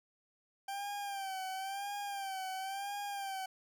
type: tone with vibrato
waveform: 40% pulse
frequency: 784 Hz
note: G5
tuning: in tune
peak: -37 dBFS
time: 0.68-3.46 s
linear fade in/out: 5 ms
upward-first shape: sine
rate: 0.97 Hz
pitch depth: 66 cents each way
effects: none